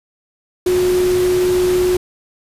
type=tone in noise; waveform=sine; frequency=363.4 Hz; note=F#4; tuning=31 cents flat; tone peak=-12 dBFS; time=0.66-1.97 s; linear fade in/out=5 ms; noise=pink; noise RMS=-26 dBFS; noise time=0.66-1.97 s; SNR=+11 dB; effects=resampled to 32000 Hz

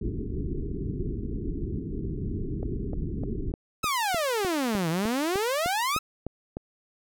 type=low-pass noise; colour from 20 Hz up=pink; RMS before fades=-31 dBFS; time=0.01-3.52 s; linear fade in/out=5 ms; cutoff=420 Hz; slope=96 dB/octave
type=click train; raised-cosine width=2 ms; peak=-19 dBFS; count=14; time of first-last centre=2.63-6.569 s; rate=3.3 Hz
type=exponential two-way sweep; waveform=sawtooth; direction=down then up; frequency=1319 to 156.6 to 1319 Hz; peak=-21 dBFS; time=3.83-5.99 s; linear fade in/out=10 ms; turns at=4.89 s
effects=none

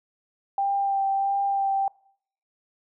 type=tone with vibrato; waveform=sine; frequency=789 Hz; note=G5; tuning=11 cents sharp; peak=-21 dBFS; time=0.58-1.88 s; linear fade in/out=2 ms; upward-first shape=sine; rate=1.5 Hz; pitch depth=15 cents each way; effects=noise-tail reverb RT60 0.6 s tail -23 dB re dry

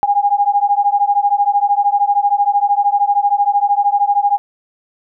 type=beating tone pair; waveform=sine; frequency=807 / 820 Hz; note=G#5 / G#5; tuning=-50 / -22 cents; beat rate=13 Hz; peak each=-14 dBFS; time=0.03-4.38 s; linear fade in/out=0 ms; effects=none

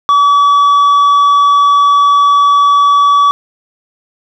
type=tone with tanh clipping; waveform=sine; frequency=1143 Hz; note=D6; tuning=47 cents flat; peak=-6 dBFS; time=0.09-3.31 s; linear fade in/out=0 ms; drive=5 dB; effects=none

